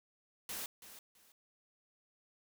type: noise with echo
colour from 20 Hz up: white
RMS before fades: -42 dBFS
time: 0.49-0.66 s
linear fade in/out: 2 ms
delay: 330 ms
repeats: 2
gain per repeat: -12 dB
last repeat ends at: 1.32 s
effects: none